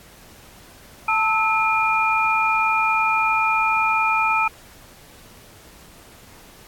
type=tone cluster; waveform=sine; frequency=885 / 1302 / 2420 Hz; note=A5 / E6 / D#7; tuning=+10 / -22 / -49 cents; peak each=-21 dBFS; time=1.08-4.48 s; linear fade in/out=5 ms; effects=pink hiss -47 dBFS RMS until 6.67 s + AAC 64 kbps